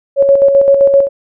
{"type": "tone with tremolo", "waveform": "sine", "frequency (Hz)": 554.4, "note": "C#5", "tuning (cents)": 0, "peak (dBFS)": -3, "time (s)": [0.16, 1.09], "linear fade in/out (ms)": 50, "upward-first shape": "square", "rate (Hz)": 7.7, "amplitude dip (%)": 45, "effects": []}